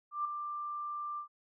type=tone with ADSR envelope; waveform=sine; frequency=1184 Hz; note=D6; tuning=14 cents sharp; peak=-29 dBFS; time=0.11-1.28 s; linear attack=140 ms; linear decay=4 ms; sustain=-7 dB; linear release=98 ms; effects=none